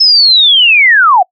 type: linear sweep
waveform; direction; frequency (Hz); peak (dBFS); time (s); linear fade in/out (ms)
sine; down; 5270 to 686; -3; 0-1.23; 10
effects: noise-tail reverb RT60 0.1 s tail -26 dB re dry